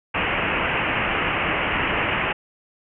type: low-pass noise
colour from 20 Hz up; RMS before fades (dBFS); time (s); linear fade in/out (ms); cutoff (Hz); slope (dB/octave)
white; -23; 0.14-2.33; 10; 2900; 96
effects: none